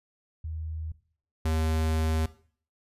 sine / square tone pair in turn, 79.4 / 79.4 Hz, D#2 / D#2, +36 / +36 cents, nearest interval unison, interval 0 cents, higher neither, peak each -32 / -25 dBFS, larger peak second, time 0.44-0.92 / 1.45-2.26 s, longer second, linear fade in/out 5 ms, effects noise-tail reverb RT60 0.5 s tail -17 dB re dry + resampled to 32000 Hz

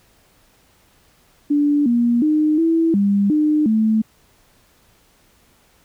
sine tone with pitch steps, 291.1 / 237.7 / 305.9 / 328.2 / 200.5 / 303.2 / 218.9 Hz, D4 / A#3 / D#4 / E4 / G3 / D#4 / A3, -15 / +34 / -29 / -8 / +39 / -45 / -9 cents, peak -13 dBFS, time 1.5-4.02 s, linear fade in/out 10 ms, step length 360 ms, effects pink hiss -56 dBFS RMS until 5.84 s

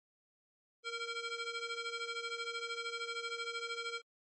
15% pulse ring-modulated tone, 923 Hz, A#5, 17 cents flat, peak -29 dBFS, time 0.83-4.02 s, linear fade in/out 50 ms, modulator 455 Hz, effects MP3 32 kbps

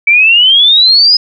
sine exponential sweep, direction up, 2288 to 5080 Hz, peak -3 dBFS, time 0.07-1.17 s, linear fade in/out 5 ms, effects none

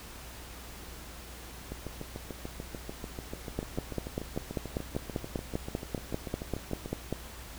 two click trains, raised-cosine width 2 ms, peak -17 / -24 dBFS, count 19 / 36, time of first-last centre 3.59-7.126 / 1.72-6.86 s, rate 5.09 / 6.81 Hz, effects added 60 Hz sine -47 dBFS peak until 7.58 s + pink hiss -47 dBFS RMS until 7.58 s

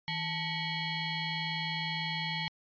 15% pulse ring-modulated tone, 1039 Hz, C6, 12 cents flat, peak -22 dBFS, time 0.08-2.48 s, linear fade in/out 0 ms, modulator 1200 Hz, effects resampled to 11025 Hz

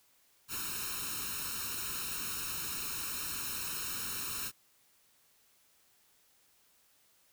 white noise with comb filter, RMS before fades -38 dBFS, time 0.48-4.52 s, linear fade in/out 50 ms, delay 0.74 ms, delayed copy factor +0.95, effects white hiss -68 dBFS RMS until 7.32 s

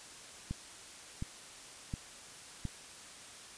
click train, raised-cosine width 5 ms, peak -24 dBFS, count 4, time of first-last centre 0.51-2.653 s, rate 1.4 Hz, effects white hiss -51 dBFS RMS until 3.57 s + resampled to 22050 Hz

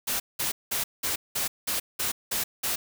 white noise bursts, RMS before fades -28 dBFS, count 9, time 0.07-2.76 s, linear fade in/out 10 ms, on 130 ms, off 190 ms, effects none

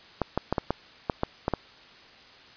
clicks, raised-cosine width 1 ms, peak -10 dBFS, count 9, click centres 0.217 / 0.376 / 0.526 / 0.582 / 0.706 / 1.098 / 1.234 / 1.481 / 1.537 s, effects white hiss -51 dBFS RMS until 2.56 s + resampled to 11025 Hz

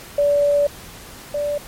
sine tone pair in turn, 577 / 583.4 Hz, D5 / D5, -31 / -12 cents, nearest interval unison, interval 19 cents, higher second, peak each -13 / -19 dBFS, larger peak first, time 0.18-0.67 / 1.34-1.58 s, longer first, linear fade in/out 5 ms, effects pink hiss -39 dBFS RMS until 1.67 s + MP3 64 kbps

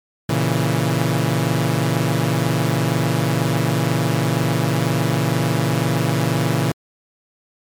sawtooth chord, A# diminished, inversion none, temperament equal, 116.54 / 138.59 / 164.81 Hz, A#2 / C#3 / E3, 0 / 0 / 0 cents, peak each -17 dBFS, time 0.29-6.72 s, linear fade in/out 5 ms, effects MP3 96 kbps

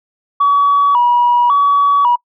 sine tone with vibrato, 1046.5 Hz, C6, in tune, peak -7 dBFS, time 0.4-2.16 s, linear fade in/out 10 ms, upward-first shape square, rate 0.91 Hz, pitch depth 140 cents each way, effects noise-tail reverb RT60 0.1 s tail -26 dB re dry + tanh soft clip ceiling -4 dBFS

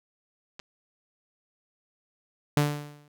clicks, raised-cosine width 0.2 ms, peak -24 dBFS, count 2, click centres 0.594 / 0.599 s
sawtooth tone with exponential decay, 146.83 Hz, D3, in tune, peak -14 dBFS, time 2.57-3.08 s, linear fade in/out 2 ms, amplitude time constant 110 ms
effects none

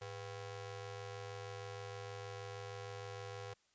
sawtooth ring-modulated tone, 299.6 Hz, D4, 35 cents sharp, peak -38 dBFS, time 0.01-3.54 s, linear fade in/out 10 ms, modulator 193 Hz, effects white hiss -75 dBFS RMS until 3.74 s + resampled to 16000 Hz

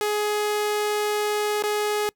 sawtooth tone with dropouts, 419 Hz, G#4, 15 cents sharp, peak -18 dBFS, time 0.01-2.09 s, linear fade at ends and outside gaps 0 ms, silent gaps 1.624-1.637 s, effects noise-tail reverb RT60 0.1 s tail -24 dB re dry

